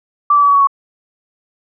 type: tone with pitch steps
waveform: sine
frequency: 1167 / 1155.6 / 1144.3 / 1133.1 / 1122.1 / 1111.1 Hz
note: D6 / D6 / D6 / C#6 / C#6 / C#6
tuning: -11 / -28 / -45 / +38 / +21 / +4 cents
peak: -7 dBFS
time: 0.3-0.672 s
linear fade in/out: 5 ms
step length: 62 ms
effects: none